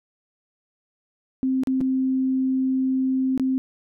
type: tone with dropouts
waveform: sine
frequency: 261.9 Hz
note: C4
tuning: 2 cents sharp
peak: -19 dBFS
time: 1.43-3.58 s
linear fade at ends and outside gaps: 0 ms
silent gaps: 1.635-1.672 / 1.806-1.812 / 3.377-3.397 s
effects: none